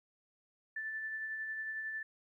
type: tone with tremolo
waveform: sine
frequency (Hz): 1760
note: A6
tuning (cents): 0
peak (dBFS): -36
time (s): 0.76-2.03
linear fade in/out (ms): 5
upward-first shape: sine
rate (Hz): 11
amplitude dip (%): 30
effects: 13-bit